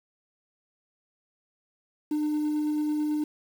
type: tone with tremolo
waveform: sine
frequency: 301.3 Hz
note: D4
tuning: 44 cents sharp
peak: -21 dBFS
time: 2.11-3.24 s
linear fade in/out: 5 ms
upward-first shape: sine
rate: 9.1 Hz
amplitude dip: 25%
effects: tanh soft clip ceiling -23 dBFS + 8-bit